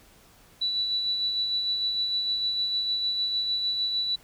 sine tone with tremolo, 3951 Hz, B7, in tune, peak -23 dBFS, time 0.61-4.16 s, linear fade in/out 10 ms, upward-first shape sine, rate 6.6 Hz, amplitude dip 35%, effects pink hiss -56 dBFS RMS until 4.23 s

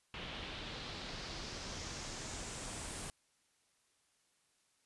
pink noise with low-pass filter sweep, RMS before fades -45 dBFS, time 0.14-3.1 s, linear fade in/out 0 ms, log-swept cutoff 3100 to 9800 Hz, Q 2.3, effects white hiss -75 dBFS RMS until 4.85 s + resampled to 24000 Hz

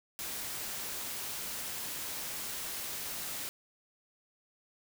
white noise, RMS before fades -39 dBFS, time 0.19-3.49 s, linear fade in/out 0 ms, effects none

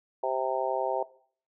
harmonic tone, 130.9 Hz, C3, 1 cent sharp, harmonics 3 / 4 / 5 / 6 / 7, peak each -35 / -32 / -31 / -33 / -33 dBFS, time 0.23-1.03 s, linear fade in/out 5 ms, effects noise-tail reverb RT60 0.5 s tail -18 dB re dry

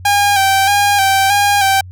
sawtooth tone with vibrato, 795 Hz, G5, 24 cents sharp, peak -6 dBFS, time 0.05-1.81 s, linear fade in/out 5 ms, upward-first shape square, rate 1.6 Hz, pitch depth 37 cents each way, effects added 91 Hz sine -30 dBFS peak until 1.91 s

